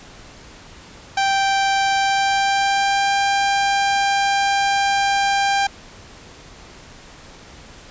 sawtooth tone with pitch glide, 784 to 794.9 Hz, G5 to G5, 0 to +24 cents, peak -12 dBFS, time 1.17-5.67 s, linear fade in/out 5 ms, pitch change +24 cents, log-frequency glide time 1.96-3.13 s, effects pink hiss -42 dBFS RMS until 7.9 s + resampled to 16000 Hz

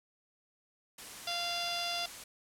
white noise, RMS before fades -46 dBFS, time 0.98-2.24 s, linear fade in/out 5 ms
harmonic tone, 693 Hz, F5, 14 cents flat, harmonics 1 / 2 / 3 / 4 / 5 / 6 / 7 / 8 / 9, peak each -39 / -44 / -47 / -41 / -39 / -46 / -39 / -49 / -50 dBFS, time 1.27-2.06 s, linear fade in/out 5 ms
effects low-pass 11000 Hz 12 dB/octave

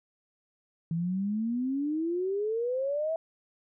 sine exponential sweep, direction up, 161.7 to 661 Hz, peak -27 dBFS, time 0.91-3.16 s, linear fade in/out 2 ms, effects none

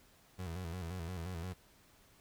30% pulse tone with vibrato, 87.31 Hz, F2, in tune, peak -37 dBFS, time 0.38-1.54 s, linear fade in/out 20 ms, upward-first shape square, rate 5.7 Hz, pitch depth 93 cents each way, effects pink hiss -65 dBFS RMS until 2.2 s

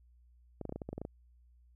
clicks, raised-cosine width 2 ms, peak -26 dBFS, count 11, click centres 0.613 / 0.653 / 0.694 / 0.724 / 0.76 / 0.818 / 0.89 / 0.93 / 0.98 / 1.016 / 1.051 s, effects added 60 Hz sine -60 dBFS peak until 1.75 s

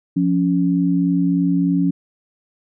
sine tone pair together, 175.82 / 279.1 Hz, F3 / C#4, +12 / +12 cents, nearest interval minor sixth, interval 800 cents, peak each -17 dBFS, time 0.16-1.91 s, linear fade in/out 10 ms, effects none

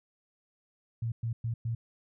sine tone bursts, 115.2 Hz, A#2, 20 cents flat, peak -29 dBFS, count 4, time 1.02-1.75 s, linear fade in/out 5 ms, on 100 ms, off 110 ms, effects none

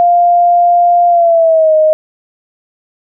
sine tone with pitch glide, 699 to 622.7 Hz, F5 to D#5, +1 to +1 cents, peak -5 dBFS, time 0-1.93 s, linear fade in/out 0 ms, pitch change -200 cents, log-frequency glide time 1.08-1.75 s, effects none

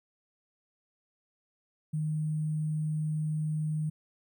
sine tone with sample-and-hold, 154.5 Hz, D#3, 12 cents flat, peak -28 dBFS, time 1.93-3.9 s, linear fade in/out 10 ms, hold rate 8820 Hz, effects none

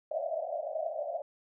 pink band-pass noise, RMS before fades -35 dBFS, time 0.11-1.22 s, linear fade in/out 5 ms, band 580 to 700 Hz, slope 96 dB/octave, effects none

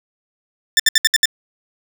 15% pulse tone bursts, 1780 Hz, A6, 20 cents sharp, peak -3 dBFS, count 6, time 0.77-1.256 s, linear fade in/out 2 ms, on 26 ms, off 66 ms, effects none

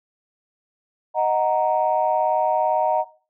sine chord, D# minor, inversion none, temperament equal, 622.3 / 740 / 932.3 Hz, D#5 / F#5 / A#5, 0 / 0 / 0 cents, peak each -21 dBFS, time 1.14-3.05 s, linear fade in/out 50 ms, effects noise-tail reverb RT60 0.4 s tail -19 dB re dry + tanh soft clip ceiling -8 dBFS

